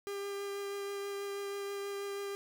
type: tone with vibrato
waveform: 45% pulse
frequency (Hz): 400.2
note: G4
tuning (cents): +36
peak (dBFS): -37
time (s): 0.07-2.35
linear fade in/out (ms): 0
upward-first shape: triangle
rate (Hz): 6.2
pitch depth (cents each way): 12
effects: none